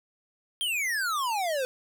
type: exponential sweep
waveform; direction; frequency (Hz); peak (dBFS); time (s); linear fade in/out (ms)
square; down; 3250 to 496.6; -27; 0.61-1.65; 0
effects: none